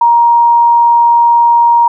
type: tone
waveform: sine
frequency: 941 Hz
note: A#5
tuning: 16 cents sharp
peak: -4 dBFS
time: 0.01-1.88 s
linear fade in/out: 5 ms
effects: none